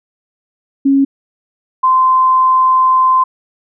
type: tone pair in turn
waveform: sine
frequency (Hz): 274.5 / 1035.8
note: C#4 / C6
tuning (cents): -17 / -18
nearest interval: octave + major seventh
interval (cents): 2299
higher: second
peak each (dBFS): -7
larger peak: neither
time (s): 0.85-1.05 / 1.83-3.24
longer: second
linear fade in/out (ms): 10
effects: none